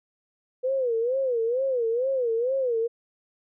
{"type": "tone with vibrato", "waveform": "sine", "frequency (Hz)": 493.9, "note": "B4", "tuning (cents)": 0, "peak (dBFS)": -22, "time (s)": [0.63, 2.88], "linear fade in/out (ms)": 20, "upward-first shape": "sine", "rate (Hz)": 2.2, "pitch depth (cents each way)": 160, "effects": []}